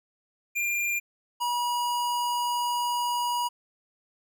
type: tone pair in turn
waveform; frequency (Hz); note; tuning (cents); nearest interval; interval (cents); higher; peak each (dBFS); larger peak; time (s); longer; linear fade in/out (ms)
square; 2396 / 965.8; D7 / B5; +34 / -39; octave + major third; 1573; first; -26; neither; 0.55-1 / 1.4-3.49; second; 20
effects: none